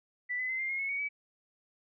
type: tone with pitch steps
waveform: sine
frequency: 1975.5 / 2017 / 2059 / 2103 / 2147 / 2192 / 2238 / 2285 Hz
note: B6 / B6 / C7 / C7 / C7 / C#7 / C#7 / D7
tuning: 0 / +36 / -28 / +8 / +44 / -20 / +16 / -48 cents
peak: -31 dBFS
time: 0.29-1.09 s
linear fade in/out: 20 ms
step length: 100 ms
effects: none